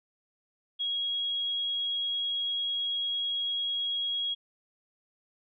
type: tone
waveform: sine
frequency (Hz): 3303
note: G#7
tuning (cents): -10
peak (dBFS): -28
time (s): 0.79-4.35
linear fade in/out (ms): 20
effects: none